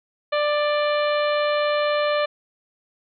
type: harmonic tone with a mistuned harmonic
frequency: 592 Hz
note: D5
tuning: 14 cents sharp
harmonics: 1 / 2 / 3 / 4 / 5 / 6 / 7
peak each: -20 / -26 / -30 / -32 / -34 / -36 / -37 dBFS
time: 0.32-2.26 s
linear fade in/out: 10 ms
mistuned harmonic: 3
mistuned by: -16 cents
effects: none